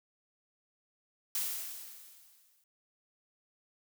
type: noise with exponential decay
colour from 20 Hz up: blue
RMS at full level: -32 dBFS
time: 1.35-2.64 s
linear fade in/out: 2 ms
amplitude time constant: 280 ms
effects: none